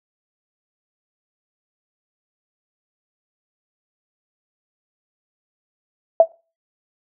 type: tone with exponential decay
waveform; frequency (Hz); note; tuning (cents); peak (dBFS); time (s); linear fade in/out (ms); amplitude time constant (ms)
sine; 659.3; E5; 0; -3; 6.2-6.32; 2; 24
effects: noise-tail reverb RT60 0.3 s tail -20 dB re dry